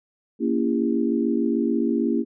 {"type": "chord", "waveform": "sine", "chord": "A# diminished seventh", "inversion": "none", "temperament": "just", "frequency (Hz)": [233.1, 279.7, 335.6, 402.8], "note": ["A#3", "C#4", "E4", "G4"], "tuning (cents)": [0, 16, 31, 47], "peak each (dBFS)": [-23, -25, -25, -28], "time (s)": [0.39, 2.25], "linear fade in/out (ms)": 50, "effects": []}